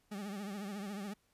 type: tone with vibrato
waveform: 40% pulse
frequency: 201.3 Hz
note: G3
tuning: 46 cents sharp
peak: -39 dBFS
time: 0.11-1.14 s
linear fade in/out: 10 ms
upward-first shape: triangle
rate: 14 Hz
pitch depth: 110 cents each way
effects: pink hiss -74 dBFS RMS until 1.33 s + resampled to 32000 Hz